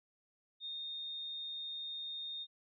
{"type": "tone", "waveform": "sine", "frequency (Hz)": 3674, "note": "A#7", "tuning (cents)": -26, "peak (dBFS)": -40, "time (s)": [0.6, 2.47], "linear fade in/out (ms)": 50, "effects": []}